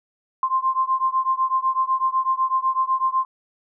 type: beating tone pair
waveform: sine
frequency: 1046.5 / 1054.5 Hz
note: C6 / C6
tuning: 0 / +13 cents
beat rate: 8 Hz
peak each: -21 / -22 dBFS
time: 0.43-3.25 s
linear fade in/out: 2 ms
effects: none